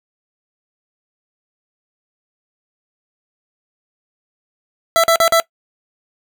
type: tone bursts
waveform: 25% pulse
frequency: 664 Hz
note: E5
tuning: 12 cents sharp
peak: -6 dBFS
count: 4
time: 4.96-5.4 s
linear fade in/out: 0 ms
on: 77 ms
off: 44 ms
effects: noise-tail reverb RT60 0.1 s tail -20 dB re dry